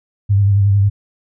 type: tone with vibrato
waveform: sine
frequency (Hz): 100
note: G2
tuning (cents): +35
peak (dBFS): -9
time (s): 0.29-0.9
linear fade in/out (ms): 20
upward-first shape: sine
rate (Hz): 11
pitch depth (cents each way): 40
effects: none